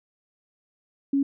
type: tone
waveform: sine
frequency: 277.2 Hz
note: C#4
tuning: in tune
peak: -19 dBFS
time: 1.13-1.23 s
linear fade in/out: 5 ms
effects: none